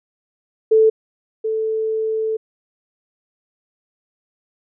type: tone pair in turn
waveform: sine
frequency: 440 / 440 Hz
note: A4 / A4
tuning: 0 / 0 cents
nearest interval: unison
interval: 0 cents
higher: neither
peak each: -9 / -18 dBFS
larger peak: first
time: 0.71-0.9 / 1.44-2.37 s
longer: second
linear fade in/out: 10 ms
effects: none